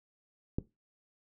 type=click; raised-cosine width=3 ms; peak=-18 dBFS; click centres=0.585 s; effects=noise-tail reverb RT60 0.2 s tail -17 dB re dry